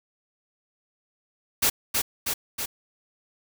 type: noise with echo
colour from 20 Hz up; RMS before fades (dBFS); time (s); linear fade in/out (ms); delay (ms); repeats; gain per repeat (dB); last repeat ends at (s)
white; -21; 1.62-1.7; 10; 320; 3; -3; 2.66
effects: none